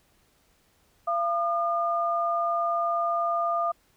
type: tone pair together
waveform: sine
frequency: 683 / 1211.4 Hz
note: F5 / D#6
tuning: -39 / -47 cents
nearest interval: minor seventh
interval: 992 cents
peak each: -26 dBFS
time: 1.07-3.72 s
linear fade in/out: 10 ms
effects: pink hiss -65 dBFS RMS until 3.96 s